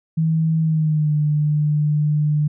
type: tone with pitch glide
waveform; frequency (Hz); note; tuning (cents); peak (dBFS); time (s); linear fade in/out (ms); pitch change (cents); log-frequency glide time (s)
sine; 160.6 to 149.85; E3 to D3; -45 to +35; -15; 0.17-2.48; 10; -120; 0.61-1.13
effects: none